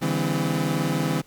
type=tone cluster; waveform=30% pulse; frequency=142.8 / 162.8 / 201 / 255.3 Hz; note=D3 / E3 / G3 / C4; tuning=-48 / -21 / +44 / -42 cents; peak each=-25 / -23 / -28 / -26 dBFS; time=0.01-1.22 s; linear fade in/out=20 ms; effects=pink hiss -56 dBFS RMS until 1.26 s